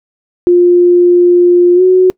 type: tone with pitch glide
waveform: sine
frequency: 352.8 to 369.7 Hz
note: F4 to F#4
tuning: +18 to -1 cents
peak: -3 dBFS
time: 0.47-2.1 s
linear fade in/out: 0 ms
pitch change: +81 cents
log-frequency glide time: 1.75-1.82 s
effects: noise-tail reverb RT60 0.1 s tail -24 dB re dry